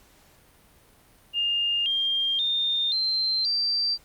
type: tone with pitch steps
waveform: sine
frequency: 2819 / 3201 / 3635 / 4127 / 4687 Hz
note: F7 / G7 / A#7 / C8 / D8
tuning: +16 / +36 / -44 / -25 / -4 cents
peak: -22 dBFS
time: 1.33-3.98 s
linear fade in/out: 50 ms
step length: 530 ms
effects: pink hiss -57 dBFS RMS until 4.04 s + Opus 48 kbps

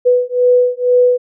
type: beating tone pair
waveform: sine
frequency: 493.9 / 496 Hz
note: B4 / B4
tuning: 0 / +7 cents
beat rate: 2.1 Hz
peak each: -12 dBFS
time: 0.05-1.18 s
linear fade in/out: 20 ms
effects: none

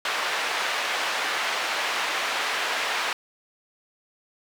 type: band-pass noise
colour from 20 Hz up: white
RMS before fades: -27 dBFS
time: 0.05-3.13 s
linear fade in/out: 2 ms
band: 610 to 2600 Hz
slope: 12 dB/octave
effects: none

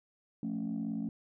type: chord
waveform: sine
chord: F augmented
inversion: none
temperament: equal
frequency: 174.61 / 220 / 277.2 Hz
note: F3 / A3 / C#4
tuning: 0 / 0 / 0 cents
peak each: -39 / -34 / -37 dBFS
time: 0.43-1.09 s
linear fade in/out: 2 ms
effects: tanh soft clip ceiling -28 dBFS

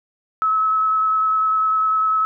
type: tone with vibrato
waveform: sine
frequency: 1292 Hz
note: E6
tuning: 35 cents flat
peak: -15 dBFS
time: 0.42-2.25 s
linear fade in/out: 0 ms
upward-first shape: square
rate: 10 Hz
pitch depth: 9 cents each way
effects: none

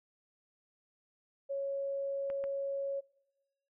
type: tone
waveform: sine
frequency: 553 Hz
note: C#5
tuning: 4 cents flat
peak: -33 dBFS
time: 1.49-3.01 s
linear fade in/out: 20 ms
type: clicks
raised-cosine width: 0.5 ms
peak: -32 dBFS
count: 2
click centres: 2.301 / 2.44 s
effects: noise-tail reverb RT60 1.0 s tail -23 dB re dry

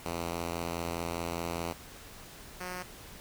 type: tone pair in turn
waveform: 5% pulse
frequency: 84.9 / 181.2 Hz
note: F2 / F#3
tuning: -48 / -36 cents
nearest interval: octave + minor second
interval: 1312 cents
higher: second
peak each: -22 / -26 dBFS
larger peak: first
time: 0.05-1.73 / 2.6-2.83 s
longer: first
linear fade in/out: 10 ms
effects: pink hiss -49 dBFS RMS until 3.2 s

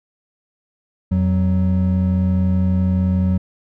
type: tone pair together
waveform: triangle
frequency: 87.12 / 186.1 Hz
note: F2 / F#3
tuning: -4 / +10 cents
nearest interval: octave + minor second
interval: 1314 cents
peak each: -15 dBFS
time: 1.11-3.38 s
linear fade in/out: 10 ms
effects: none

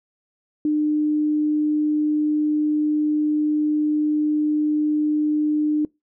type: tone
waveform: sine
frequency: 301.8 Hz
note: D4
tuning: 47 cents sharp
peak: -17 dBFS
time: 0.65-5.85 s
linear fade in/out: 2 ms
effects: noise-tail reverb RT60 0.2 s tail -24 dB re dry

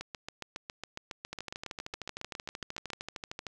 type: two click trains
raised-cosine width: 0.2 ms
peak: -21 / -21 dBFS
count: 29 / 22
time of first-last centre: 1.33-3.467 / 0.01-2.903 s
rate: 13.1 / 7.26 Hz
effects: none

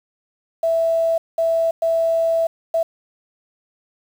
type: tone bursts at uneven times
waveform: sine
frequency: 659.3 Hz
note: E5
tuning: in tune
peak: -15 dBFS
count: 4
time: 0.63-1.18 / 1.38-1.71 / 1.82-2.47 / 2.74-2.83 s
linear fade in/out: 5 ms
effects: 7-bit

